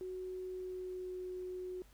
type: tone with pitch glide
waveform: sine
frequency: 370 to 366.2 Hz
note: F#4 to F#4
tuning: 0 to -18 cents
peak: -40 dBFS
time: 0.01-1.82 s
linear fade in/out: 0 ms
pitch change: -18 cents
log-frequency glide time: 0.44-1.25 s
effects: added 50 Hz sine -61 dBFS peak until 1.93 s + pink hiss -67 dBFS RMS until 1.93 s